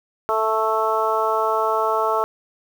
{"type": "harmonic tone", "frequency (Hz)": 220, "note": "A3", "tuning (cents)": 0, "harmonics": [2, 3, 4, 5, 6], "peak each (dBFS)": [-24, -24, -24, -24, -24], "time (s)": [0.29, 2.24], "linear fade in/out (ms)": 0, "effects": ["7-bit"]}